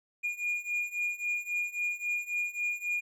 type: beating tone pair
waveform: triangle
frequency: 2428 / 2431.7 Hz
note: D#7 / D#7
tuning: -43 / -40 cents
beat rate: 3.7 Hz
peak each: -33 / -31 dBFS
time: 0.23-3.01 s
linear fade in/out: 20 ms
effects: none